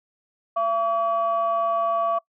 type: tone pair together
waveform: sine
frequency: 677 / 1138.6 Hz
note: E5 / C#6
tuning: +46 / +46 cents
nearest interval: major sixth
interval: 900 cents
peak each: -22 dBFS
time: 0.56-2.19 s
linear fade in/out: 10 ms
effects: noise-tail reverb RT60 0.1 s tail -23 dB re dry + tanh soft clip ceiling -13 dBFS